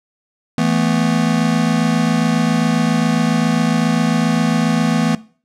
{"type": "chord", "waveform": "square", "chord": "E suspended fourth", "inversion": "none", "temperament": "just", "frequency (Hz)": [164.81, 219.8, 247.2], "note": ["E3", "A3", "B3"], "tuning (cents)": [0, -2, 2], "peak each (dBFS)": -19, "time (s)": [0.58, 5.15], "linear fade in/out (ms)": 2, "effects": ["noise-tail reverb RT60 0.4 s tail -19 dB re dry", "low-pass 8000 Hz 12 dB/octave"]}